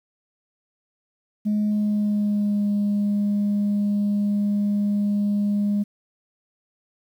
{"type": "tone with pitch glide", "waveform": "sine", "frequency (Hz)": [210, 204.8], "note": ["G#3", "G#3"], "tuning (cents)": [19, -24], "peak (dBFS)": -17, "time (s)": [1.45, 5.84], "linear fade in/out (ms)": 20, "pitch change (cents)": -43, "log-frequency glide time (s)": [1.7, 2.68], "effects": ["tanh soft clip ceiling -17 dBFS", "9-bit"]}